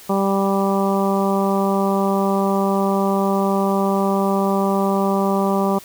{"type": "harmonic tone", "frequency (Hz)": 196, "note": "G3", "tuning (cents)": 0, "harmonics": [1, 2, 3, 4, 5, 6], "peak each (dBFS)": [-19, -22, -24, -25, -26, -27], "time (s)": [0.09, 5.79], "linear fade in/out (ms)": 10, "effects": ["white hiss -42 dBFS RMS until 5.84 s"]}